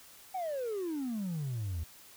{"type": "exponential sweep", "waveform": "triangle", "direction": "down", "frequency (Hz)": [777, 76.3], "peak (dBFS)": -30, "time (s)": [0.34, 1.84], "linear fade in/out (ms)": 10, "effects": ["tanh soft clip ceiling -28 dBFS", "white hiss -55 dBFS RMS until 2.16 s"]}